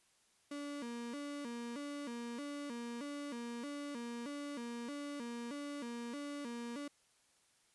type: tone with vibrato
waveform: 35% pulse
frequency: 261 Hz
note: C4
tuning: 4 cents flat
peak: -40 dBFS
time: 0.51-6.88 s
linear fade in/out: 5 ms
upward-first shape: square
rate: 1.6 Hz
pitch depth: 170 cents each way
effects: white hiss -72 dBFS RMS until 7.74 s + resampled to 24000 Hz